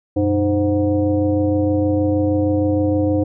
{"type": "tone with frequency modulation", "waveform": "sine", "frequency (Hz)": 306.3, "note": "D#4", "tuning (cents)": -27, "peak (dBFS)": -14, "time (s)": [0.16, 3.24], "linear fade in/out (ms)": 10, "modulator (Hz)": 213, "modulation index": 1.1, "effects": []}